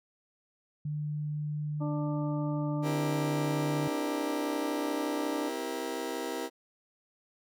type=tone with pitch glide; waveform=sine; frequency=149.6 to 148.22 Hz; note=D3 to D3; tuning=+32 to +16 cents; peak=-31 dBFS; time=0.85-3.88 s; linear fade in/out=5 ms; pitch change=-16 cents; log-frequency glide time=2.71-3.26 s
type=harmonic tone; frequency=295.7 Hz; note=D4; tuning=12 cents sharp; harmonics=1 / 2 / 3 / 4; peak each=-33 / -39 / -43 / -45 dBFS; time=1.8-5.5 s; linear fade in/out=20 ms
type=chord; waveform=30% pulse; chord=C dominant seventh; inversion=none; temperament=just; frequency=261.6 / 327 / 392.4 / 470.9 Hz; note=C4 / E4 / G4 / Bb4; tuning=0 / -14 / +2 / +18 cents; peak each=-38 / -36 / -37 / -35 dBFS; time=2.82-6.5 s; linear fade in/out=50 ms
effects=none